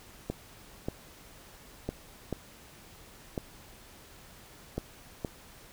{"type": "clicks", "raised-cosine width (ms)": 2, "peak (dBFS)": -18, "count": 7, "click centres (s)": [0.3, 0.885, 1.89, 2.327, 3.378, 4.78, 5.248], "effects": ["pink hiss -53 dBFS RMS until 5.72 s"]}